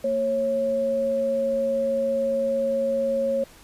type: tone pair together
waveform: sine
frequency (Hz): 229.4 / 546.3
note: A#3 / C#5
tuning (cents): -28 / -25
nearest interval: octave + minor third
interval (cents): 1503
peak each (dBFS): -31 / -21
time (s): 0.04-3.44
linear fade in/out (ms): 5
effects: pink hiss -50 dBFS RMS until 3.63 s + resampled to 32000 Hz